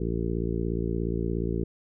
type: harmonic tone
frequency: 57 Hz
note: A#1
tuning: 38 cents flat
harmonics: 1 / 2 / 3 / 4 / 5 / 6 / 7 / 8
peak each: -31 / -34 / -32 / -36 / -38 / -34 / -34 / -39 dBFS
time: 0-1.64 s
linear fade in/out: 5 ms
effects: none